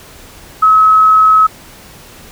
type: tone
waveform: sine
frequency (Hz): 1284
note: E6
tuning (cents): -46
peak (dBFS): -4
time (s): 0.62-1.47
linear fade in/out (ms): 10
effects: pink hiss -37 dBFS RMS until 2.31 s